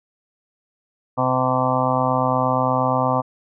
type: harmonic tone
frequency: 128.5 Hz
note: C3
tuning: 31 cents flat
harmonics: 1 / 2 / 4 / 5 / 6 / 7 / 8 / 9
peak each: -25 / -25 / -25 / -25 / -25 / -25 / -25 / -25 dBFS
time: 1.17-3.22 s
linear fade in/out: 20 ms
effects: none